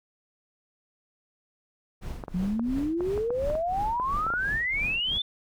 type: noise with tremolo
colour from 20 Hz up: brown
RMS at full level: -33 dBFS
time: 2.01-5.19 s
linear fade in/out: 20 ms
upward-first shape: triangle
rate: 2.9 Hz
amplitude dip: 100%
type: clicks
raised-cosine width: 1 ms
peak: -21 dBFS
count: 12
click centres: 2.238 / 2.282 / 2.595 / 3.007 / 3.177 / 3.305 / 3.501 / 3.553 / 3.999 / 4.266 / 4.303 / 4.338 s
type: exponential sweep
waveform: sine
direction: up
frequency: 174.61 to 3575 Hz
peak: -25 dBFS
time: 2.34-5.22 s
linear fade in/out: 5 ms
effects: none